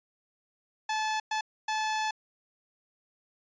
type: tone bursts at uneven times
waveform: sawtooth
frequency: 866 Hz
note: A5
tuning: 28 cents flat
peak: -24 dBFS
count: 3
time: 0.89-1.2 / 1.31-1.41 / 1.68-2.11 s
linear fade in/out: 5 ms
effects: resampled to 16000 Hz